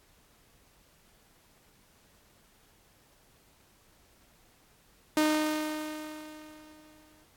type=tone with exponential decay; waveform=sawtooth; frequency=307.3 Hz; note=D#4; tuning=21 cents flat; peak=-18 dBFS; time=5.17-7.24 s; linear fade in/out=2 ms; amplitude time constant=450 ms; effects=pink hiss -63 dBFS RMS until 7.36 s + AAC 64 kbps